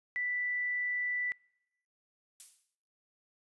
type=tone; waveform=sine; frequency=1975.5 Hz; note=B6; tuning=in tune; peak=-31 dBFS; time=0.16-1.32 s; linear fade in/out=0 ms
type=noise with exponential decay; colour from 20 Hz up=violet; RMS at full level=-42 dBFS; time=2.4-2.75 s; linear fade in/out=0 ms; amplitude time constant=75 ms
effects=noise-tail reverb RT60 0.9 s tail -26 dB re dry + resampled to 24000 Hz